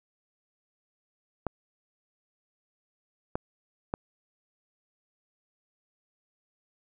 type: clicks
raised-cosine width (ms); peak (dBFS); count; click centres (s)
1; -15; 3; 1.467 / 3.355 / 3.939
effects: none